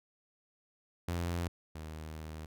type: tone pair in turn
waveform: sawtooth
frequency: 86.2 / 78.31 Hz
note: F2 / D#2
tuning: -22 / +12 cents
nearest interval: major second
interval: 166 cents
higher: first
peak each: -29 / -38 dBFS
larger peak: first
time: 1.08-1.48 / 1.75-2.46 s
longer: second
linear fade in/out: 5 ms
effects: none